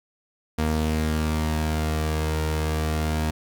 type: tone pair together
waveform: sawtooth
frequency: 77.79 / 233.1 Hz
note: D#2 / A#3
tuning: 0 / 0 cents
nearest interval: octave + perfect fifth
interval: 1900 cents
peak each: -19 / -25 dBFS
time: 0.58-3.31 s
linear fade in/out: 10 ms
effects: none